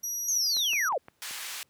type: tone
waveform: 35% pulse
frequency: 5790 Hz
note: F#8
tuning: 38 cents flat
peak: -28 dBFS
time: 0.03-0.89 s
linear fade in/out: 10 ms
type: linear sweep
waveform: sine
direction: down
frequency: 6580 to 440 Hz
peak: -25 dBFS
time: 0.28-0.98 s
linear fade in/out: 5 ms
type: clicks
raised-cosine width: 0.5 ms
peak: -29 dBFS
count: 5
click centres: 0.569 / 0.733 / 0.924 / 1.084 / 1.31 s
type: band-pass noise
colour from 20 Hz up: pink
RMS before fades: -38 dBFS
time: 1.22-1.63 s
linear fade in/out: 0 ms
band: 1700 to 15000 Hz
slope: 12 dB/octave
effects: pink hiss -70 dBFS RMS until 1.69 s + high-pass 80 Hz 12 dB/octave